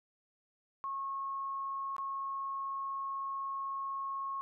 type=tone with dropouts; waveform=sine; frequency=1091 Hz; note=C#6; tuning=28 cents flat; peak=-35 dBFS; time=0.84-4.41 s; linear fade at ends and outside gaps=0 ms; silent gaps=1.965-1.982 s; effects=none